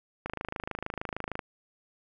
click train, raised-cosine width 0.5 ms, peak -18 dBFS, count 31, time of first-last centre 0.26-1.392 s, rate 26.5 Hz, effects none

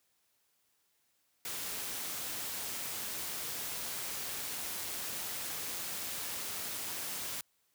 white noise with amplitude modulation, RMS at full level -38 dBFS, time 1.45-7.41 s, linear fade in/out 2 ms, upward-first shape sine, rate 176 Hz, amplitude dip 25%, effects white hiss -75 dBFS RMS until 7.74 s + high-pass 60 Hz 12 dB/octave

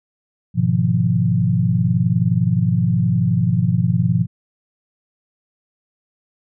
sine chord, F half-diminished seventh, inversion first, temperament equal, 103.83 / 123.47 / 155.56 / 174.61 Hz, Ab2 / Cb3 / Eb3 / F3, 0 / 0 / 0 / 0 cents, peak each -21 / -18 / -23 / -18 dBFS, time 0.54-4.27 s, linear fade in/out 50 ms, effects none

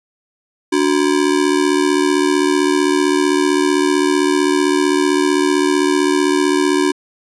square ring-modulated tone, 329.6 Hz, E4, in tune, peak -10 dBFS, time 0.72-6.92 s, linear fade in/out 10 ms, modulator 37.8 Hz, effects resampled to 24000 Hz

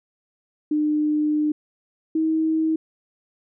sine tone pair in turn, 301.8 / 318.2 Hz, D4 / D#4, +47 / +39 cents, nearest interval minor second, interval 92 cents, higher second, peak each -18 dBFS, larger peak neither, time 0.71-1.52 / 2.15-2.76 s, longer first, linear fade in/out 5 ms, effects none

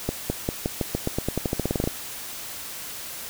accelerating click train, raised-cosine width 2 ms, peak -10 dBFS, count 19, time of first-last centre 0.09-1.875 s, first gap 210 ms, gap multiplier 0.9, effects white hiss -36 dBFS RMS until 3.29 s

